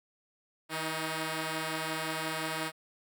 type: tone pair together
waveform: 5% pulse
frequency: 159.9 / 314.1 Hz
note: D#3 / D#4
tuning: +48 / +16 cents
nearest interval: octave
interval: 1168 cents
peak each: -24 dBFS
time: 0.69-2.72 s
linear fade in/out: 50 ms
effects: none